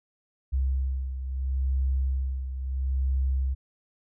sine beating tone pair, 65.9 / 66.65 Hz, C2 / C2, +13 / +33 cents, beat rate 0.75 Hz, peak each -25 / -32 dBFS, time 0.52-3.55 s, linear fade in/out 20 ms, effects none

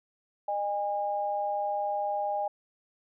sine tone pair together, 610 / 814.3 Hz, D#5 / G#5, -34 / -34 cents, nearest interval perfect fourth, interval 500 cents, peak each -32 / -29 dBFS, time 0.48-2.48 s, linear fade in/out 5 ms, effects none

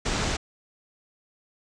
pink low-pass noise, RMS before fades -27 dBFS, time 0.05-0.37 s, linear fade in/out 10 ms, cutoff 7900 Hz, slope 48 dB/octave, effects none

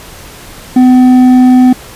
sine tone with hard clipping, 253 Hz, B3, 42 cents sharp, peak -3 dBFS, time 0.76-1.73 s, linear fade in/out 5 ms, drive 5 dB, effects pink hiss -31 dBFS RMS until 1.95 s + resampled to 32000 Hz

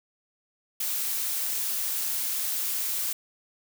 blue noise, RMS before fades -29 dBFS, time 0.8-3.13 s, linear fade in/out 5 ms, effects none

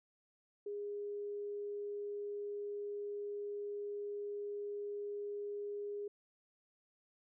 sine tone, 410 Hz, G#4, 22 cents flat, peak -39 dBFS, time 0.66-6.08 s, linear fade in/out 5 ms, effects none

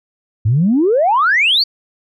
sine exponential sweep, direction up, 99.1 to 4715 Hz, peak -9 dBFS, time 0.45-1.64 s, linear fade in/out 10 ms, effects tanh soft clip ceiling -5 dBFS

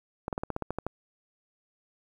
clicks, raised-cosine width 1 ms, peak -17 dBFS, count 10, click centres 0.281 / 0.328 / 0.379 / 0.435 / 0.503 / 0.564 / 0.623 / 0.706 / 0.786 / 0.866 s, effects 9-bit

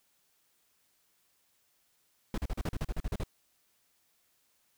brown noise bursts, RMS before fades -32 dBFS, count 12, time 2.34-3.236 s, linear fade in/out 2 ms, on 38 ms, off 40 ms, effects white hiss -72 dBFS RMS until 4.77 s

